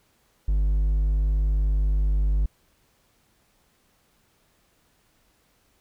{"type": "tone with hard clipping", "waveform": "triangle", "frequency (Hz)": 50.3, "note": "G1", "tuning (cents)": 45, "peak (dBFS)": -20, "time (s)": [0.48, 2.46], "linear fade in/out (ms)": 5, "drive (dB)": 6, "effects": ["pink hiss -65 dBFS RMS until 5.8 s"]}